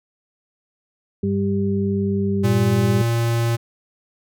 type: harmonic tone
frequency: 98.7 Hz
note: G2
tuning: 12 cents sharp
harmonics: 1 / 2 / 4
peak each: -24 / -20 / -24 dBFS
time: 1.23-3.02 s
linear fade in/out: 5 ms
type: tone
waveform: square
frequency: 116.6 Hz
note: A#2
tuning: 1 cent sharp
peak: -18 dBFS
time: 2.43-3.57 s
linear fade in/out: 20 ms
effects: none